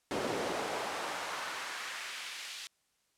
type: noise with high-pass filter sweep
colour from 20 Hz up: brown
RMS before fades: -38 dBFS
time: 0.11-2.67 s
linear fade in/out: 0 ms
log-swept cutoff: 340 to 3300 Hz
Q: 1.1
effects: white hiss -75 dBFS RMS until 3.17 s + low-pass 10000 Hz 12 dB/octave

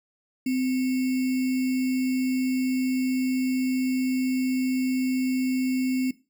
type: tone with sample-and-hold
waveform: sine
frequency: 257.8 Hz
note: C4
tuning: 26 cents flat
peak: -22 dBFS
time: 0.46-6.11 s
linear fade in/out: 5 ms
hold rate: 2450 Hz
effects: noise-tail reverb RT60 0.3 s tail -18 dB re dry

